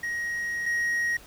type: tone pair in turn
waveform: triangle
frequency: 1886 / 1886 Hz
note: A#6 / A#6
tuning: +20 / +20 cents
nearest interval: unison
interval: 0 cents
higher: neither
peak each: -26 / -22 dBFS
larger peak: second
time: 0.03-0.66 / 0.66-1.17 s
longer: first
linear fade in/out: 5 ms
effects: pink hiss -50 dBFS RMS until 1.26 s